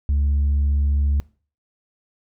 sine tone with tanh clipping, 71.3 Hz, C#2, 49 cents sharp, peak -17 dBFS, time 0.09-1.2 s, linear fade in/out 0 ms, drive 2 dB, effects noise-tail reverb RT60 0.4 s tail -22 dB re dry

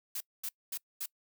blue noise bursts, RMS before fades -37 dBFS, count 4, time 0.15-1.06 s, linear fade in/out 5 ms, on 55 ms, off 230 ms, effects noise-tail reverb RT60 0.1 s tail -24 dB re dry

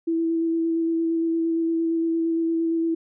sine tone with vibrato, 329.6 Hz, E4, in tune, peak -20 dBFS, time 0.07-2.95 s, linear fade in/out 10 ms, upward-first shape square, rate 8.7 Hz, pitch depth 10 cents each way, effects none

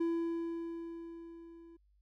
triangle tone with level ramp, 334.6 Hz, E4, 26 cents sharp, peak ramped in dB -27 to -51 dBFS, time 0-1.77 s, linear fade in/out 10 ms, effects added 50 Hz sine -66 dBFS peak until 2.01 s

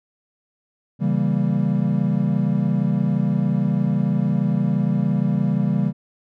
triangle chord, C# diminished seventh, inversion none, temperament equal, 138.59 / 164.81 / 196 / 233.1 Hz, C#3 / E3 / G3 / Bb3, 0 / 0 / 0 / 0 cents, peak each -21 / -21 / -19 / -24 dBFS, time 0.99-5.93 s, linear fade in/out 50 ms, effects none

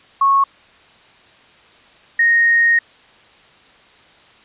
sine tone pair in turn, 1100 / 1861.2 Hz, C#6 / A#6, -14 / -3 cents, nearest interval major sixth, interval 911 cents, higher second, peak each -10 dBFS, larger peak neither, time 0.21-0.44 / 2.19-2.79 s, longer second, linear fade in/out 5 ms, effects white hiss -48 dBFS RMS until 4.44 s + resampled to 8000 Hz

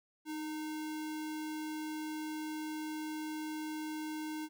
sine tone with sample-and-hold, 310 Hz, D#4, 6 cents flat, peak -37 dBFS, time 0.25-4.49 s, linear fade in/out 50 ms, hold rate 1225 Hz, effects none

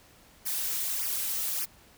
blue noise with flanger, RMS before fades -31 dBFS, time 0.45-1.66 s, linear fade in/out 20 ms, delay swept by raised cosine 0.25 to 5.85 ms, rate 1.7 Hz, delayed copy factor -1, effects pink hiss -57 dBFS RMS until 1.97 s

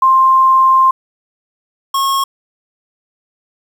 sine / square tone pair in turn, 1053 / 1088.9 Hz, C6 / C#6, +11 / -31 cents, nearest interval minor second, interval 58 cents, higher second, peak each -6 / -13 dBFS, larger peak first, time 0.02-0.91 / 1.94-2.24 s, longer first, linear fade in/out 5 ms, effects 7-bit

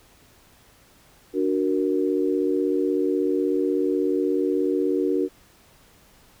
sine chord, D augmented, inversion none, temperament equal, 293.7 / 370 / 466.2 Hz, D4 / F#4 / A#4, 0 / 0 / 0 cents, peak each -24 / -23 / -26 dBFS, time 1.33-5.29 s, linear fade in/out 50 ms, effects pink hiss -55 dBFS RMS until 6.4 s

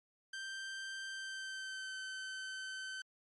sawtooth tone with pitch glide, 1568 to 1534.8 Hz, G6 to G6, 0 to -37 cents, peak -38 dBFS, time 0.33-3.02 s, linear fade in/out 5 ms, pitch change -37 cents, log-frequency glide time 1.09-1.96 s, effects low-pass 8000 Hz 12 dB/octave + MP3 48 kbps

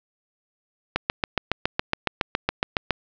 click train, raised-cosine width 0.3 ms, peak -4 dBFS, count 15, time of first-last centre 0.96-2.907 s, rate 7.19 Hz, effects low-pass 5000 Hz 12 dB/octave

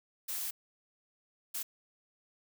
blue noise bursts at uneven times, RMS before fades -37 dBFS, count 2, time 0.28-0.51 / 1.54-1.63 s, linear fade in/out 10 ms, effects none

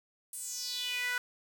sawtooth tone with high-pass filter sweep, 493.9 Hz, B4, in tune, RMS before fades -36 dBFS, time 0.33-1.18 s, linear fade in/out 2 ms, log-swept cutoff 10000 to 1500 Hz, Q 4.4, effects 10-bit

